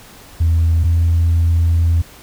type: tone pair in turn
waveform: sine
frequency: 82.41 / 83.66 Hz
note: E2 / E2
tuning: 0 / +26 cents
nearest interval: unison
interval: 26 cents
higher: second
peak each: -9 dBFS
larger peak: neither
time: 0.4-0.84 / 0.84-2.02 s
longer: second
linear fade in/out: 10 ms
effects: tanh soft clip ceiling -8 dBFS + pink hiss -41 dBFS RMS until 2.22 s